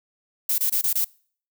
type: noise bursts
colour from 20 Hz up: violet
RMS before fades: -22 dBFS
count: 5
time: 0.49-1.046 s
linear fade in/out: 5 ms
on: 92 ms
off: 24 ms
effects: noise-tail reverb RT60 0.5 s tail -25 dB re dry